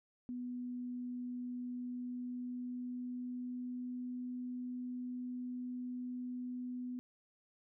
sine tone with pitch glide, 246.9 to 248.9 Hz, B3 to B3, 0 to +14 cents, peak -39 dBFS, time 0.29-6.99 s, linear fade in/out 0 ms, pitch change +14 cents, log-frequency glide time 1.67-4.17 s, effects none

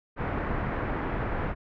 pink low-pass noise, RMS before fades -30 dBFS, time 0.16-1.55 s, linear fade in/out 50 ms, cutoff 1900 Hz, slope 24 dB/octave, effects none

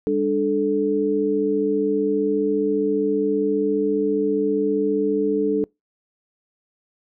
sine tone cluster, 201.1 / 296 / 435.2 Hz, G3 / D4 / A4, +44 / +14 / -19 cents, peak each -27 / -22 / -20 dBFS, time 0.07-5.64 s, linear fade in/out 0 ms, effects noise-tail reverb RT60 0.2 s tail -26 dB re dry

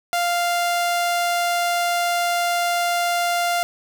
sawtooth tone, 697 Hz, F5, 4 cents flat, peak -15 dBFS, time 0.13-3.63 s, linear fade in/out 0 ms, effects none

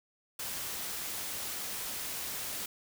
white noise, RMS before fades -38 dBFS, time 0.39-2.66 s, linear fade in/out 5 ms, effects none

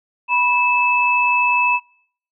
sine tone pair together, 979.9 / 2616 Hz, B5 / E7, -14 / -14 cents, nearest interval octave + perfect fourth, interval 1700 cents, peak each -17 / -16 dBFS, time 0.28-1.8 s, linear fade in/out 50 ms, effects noise-tail reverb RT60 0.6 s tail -24 dB re dry

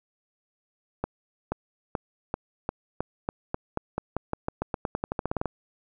accelerating click train, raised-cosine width 1 ms, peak -13 dBFS, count 25, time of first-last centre 1.04-5.457 s, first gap 480 ms, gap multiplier 0.9, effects none

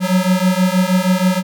square beating tone pair, 181.5 / 187.8 Hz, F#3 / F#3, -33 / +26 cents, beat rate 6.3 Hz, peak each -16 dBFS, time 0-1.43 s, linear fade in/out 50 ms, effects none

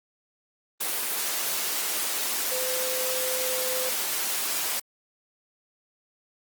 sine tone in noise, 512 Hz, C5, 38 cents flat, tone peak -30 dBFS, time 2.51-3.9 s, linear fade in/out 10 ms, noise white, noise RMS -28 dBFS, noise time 0.8-4.8 s, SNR -5 dB, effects high-pass 300 Hz 12 dB/octave + Opus 24 kbps

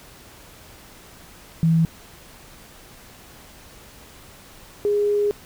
sine tone pair in turn, 163.6 / 412.2 Hz, E3 / G#4, -13 / -13 cents, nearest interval octave + major third, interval 1600 cents, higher second, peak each -14 / -17 dBFS, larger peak first, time 1.63-1.85 / 4.85-5.31 s, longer second, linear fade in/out 0 ms, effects pink hiss -46 dBFS RMS until 5.45 s

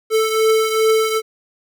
square beating tone pair, 440 / 442.5 Hz, A4 / A4, 0 / +10 cents, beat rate 2.5 Hz, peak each -15 / -21 dBFS, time 0.1-1.22 s, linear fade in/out 50 ms, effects none

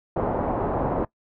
white low-pass noise, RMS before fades -25 dBFS, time 0.16-1.05 s, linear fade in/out 5 ms, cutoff 880 Hz, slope 24 dB/octave, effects noise-tail reverb RT60 0.1 s tail -20 dB re dry

